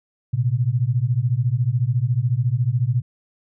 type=beating tone pair; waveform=sine; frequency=115.5 / 129.5 Hz; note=A#2 / C3; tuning=-16 / -17 cents; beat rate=14 Hz; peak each=-20 dBFS; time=0.33-3.02 s; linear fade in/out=10 ms; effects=none